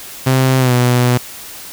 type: tone with pitch glide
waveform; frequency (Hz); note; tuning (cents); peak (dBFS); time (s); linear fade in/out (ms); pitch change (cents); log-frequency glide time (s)
sawtooth; 130.81 to 123.47; C3 to B2; 0 to 0; -6; 0.26-1.18; 10; -100; 0.59-0.73
effects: white hiss -32 dBFS RMS until 1.72 s